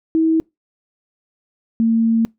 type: tone pair in turn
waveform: sine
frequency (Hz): 322.2 / 227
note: E4 / A#3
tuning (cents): -39 / -46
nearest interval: tritone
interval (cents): 607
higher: first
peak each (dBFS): -12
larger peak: neither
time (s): 0.15-0.4 / 1.8-2.25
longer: second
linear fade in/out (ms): 0
effects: noise-tail reverb RT60 0.2 s tail -26 dB re dry